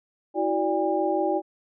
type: tone cluster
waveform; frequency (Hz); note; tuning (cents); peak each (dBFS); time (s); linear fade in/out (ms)
sine; 324.7 / 370.4 / 585 / 807; E4 / F#4 / D5 / G#5; -26 / +2 / -7 / -50; -27; 0.34-1.42; 50
effects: none